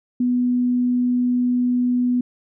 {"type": "tone", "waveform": "sine", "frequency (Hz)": 246.9, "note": "B3", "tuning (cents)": 0, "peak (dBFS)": -16, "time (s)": [0.2, 2.21], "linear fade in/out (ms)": 5, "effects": []}